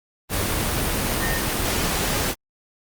sine tone in noise, 1833 Hz, A#6, 30 cents flat, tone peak -26 dBFS, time 1.19-1.42 s, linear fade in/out 50 ms, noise pink, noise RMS -23 dBFS, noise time 0.29-2.35 s, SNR -6 dB, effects Opus 24 kbps

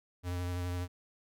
square tone with vibrato, 89 Hz, F2, 33 cents sharp, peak -34 dBFS, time 0.23-0.88 s, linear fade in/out 50 ms, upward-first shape sine, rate 12 Hz, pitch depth 18 cents each way, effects none

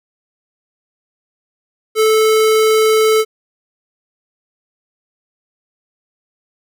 square tone, 436.8 Hz, A4, 13 cents flat, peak -10 dBFS, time 1.95-3.25 s, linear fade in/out 50 ms, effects none

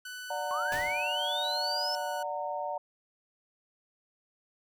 sawtooth tone with pitch glide, 1494 to 1476 Hz, F#6 to F#6, +16 to -5 cents, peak -36 dBFS, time 0.05-2.23 s, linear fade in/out 5 ms, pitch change -21 cents, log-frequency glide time 0.78-1.97 s
sine chord, D augmented, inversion none, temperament just, 587.3 / 734.2 / 917.7 Hz, D5 / F#5 / A#5, 0 / -14 / -27 cents, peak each -36 dBFS, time 0.3-2.78 s, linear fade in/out 5 ms
sine linear sweep, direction up, 1046.5 to 5330 Hz, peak -31 dBFS, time 0.51-1.95 s, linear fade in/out 0 ms
pink noise with exponential decay, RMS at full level -36 dBFS, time 0.72-1.18 s, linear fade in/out 1 ms, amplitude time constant 100 ms
effects none

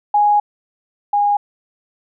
sine tone pair in turn, 829 / 819.5 Hz, G#5 / G#5, -3 / -23 cents, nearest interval unison, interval 20 cents, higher first, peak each -10 / -12 dBFS, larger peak first, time 0.14-0.4 / 1.13-1.37 s, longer first, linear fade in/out 5 ms, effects none

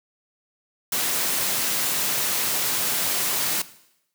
white high-pass noise, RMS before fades -24 dBFS, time 0.92-3.62 s, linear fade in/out 5 ms, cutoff 110 Hz, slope 24 dB/octave, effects noise-tail reverb RT60 0.8 s tail -17 dB re dry

